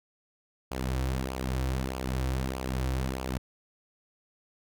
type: tone with flanger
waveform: sawtooth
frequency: 64.9 Hz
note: C2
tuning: 13 cents flat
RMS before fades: -31 dBFS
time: 0.71-3.38 s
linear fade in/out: 5 ms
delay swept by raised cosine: 0.51 to 4.91 ms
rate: 1.6 Hz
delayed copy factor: -0.6
effects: none